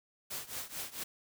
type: noise with tremolo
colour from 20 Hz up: white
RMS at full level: -38 dBFS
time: 0.3-1.04 s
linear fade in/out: 10 ms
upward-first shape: triangle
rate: 4.5 Hz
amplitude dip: 90%
effects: none